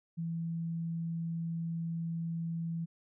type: tone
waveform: sine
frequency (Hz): 166.1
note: E3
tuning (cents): +13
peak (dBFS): -33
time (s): 0.17-2.86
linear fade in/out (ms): 20
effects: none